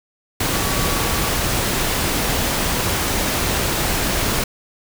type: tone in noise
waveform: sine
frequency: 1139 Hz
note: C#6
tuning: 47 cents sharp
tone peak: -30 dBFS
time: 0.52-1.29 s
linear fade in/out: 5 ms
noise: pink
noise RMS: -20 dBFS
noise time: 0.4-4.44 s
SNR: -13 dB
effects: none